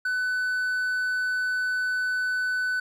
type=tone; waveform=triangle; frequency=1500 Hz; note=F#6; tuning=23 cents sharp; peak=-22 dBFS; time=0.05-2.8 s; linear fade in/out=5 ms; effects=none